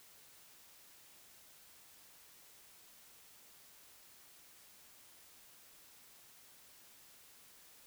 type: silence
effects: white hiss -61 dBFS RMS until 7.86 s